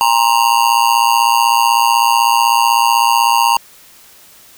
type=tone with amplitude modulation; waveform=square; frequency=932.3 Hz; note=A#5; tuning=in tune; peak=-6 dBFS; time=0.01-3.57 s; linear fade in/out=0 ms; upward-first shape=sine; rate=116 Hz; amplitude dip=95%; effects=white hiss -43 dBFS RMS until 4.57 s